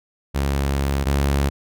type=tone pair in turn; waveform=sawtooth; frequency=69.3 / 69.82 Hz; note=C#2 / C#2; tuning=0 / +13 cents; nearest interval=unison; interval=13 cents; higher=second; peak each=-15 / -13 dBFS; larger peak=second; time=0.34-1.05 / 1.05-1.5 s; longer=first; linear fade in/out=20 ms; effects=none